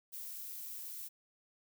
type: noise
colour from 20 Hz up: violet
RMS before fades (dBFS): -45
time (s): 0.12-1.09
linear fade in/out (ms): 20
effects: none

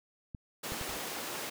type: clicks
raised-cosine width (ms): 5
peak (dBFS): -29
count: 3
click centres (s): 0.348 / 0.721 / 0.813
type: high-pass noise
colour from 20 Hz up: pink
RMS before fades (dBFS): -39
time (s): 0.63-1.5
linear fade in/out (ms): 10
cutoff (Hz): 280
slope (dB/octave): 12
type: noise with exponential decay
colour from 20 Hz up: pink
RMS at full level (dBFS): -40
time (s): 0.89-1.11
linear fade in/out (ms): 1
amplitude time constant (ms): 46
effects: none

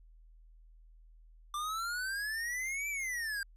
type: exponential two-way sweep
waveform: square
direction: up then down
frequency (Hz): 1174.7 to 2349 to 1575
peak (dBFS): -35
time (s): 1.54-3.43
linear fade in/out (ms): 2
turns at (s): 2.89
effects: added 40 Hz sine -55 dBFS peak until 3.56 s + resampled to 32000 Hz

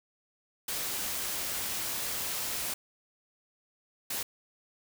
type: noise bursts at uneven times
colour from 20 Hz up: white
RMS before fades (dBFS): -34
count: 2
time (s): 0.68-2.74 / 4.1-4.23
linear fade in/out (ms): 5
effects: none

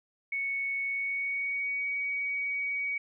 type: tone with pitch glide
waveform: sine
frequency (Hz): 2217 to 2256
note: C#7 to C#7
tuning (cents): 0 to +30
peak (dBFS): -29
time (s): 0.32-2.98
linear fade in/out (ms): 5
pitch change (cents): +30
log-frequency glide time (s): 0.84-1.9
effects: none

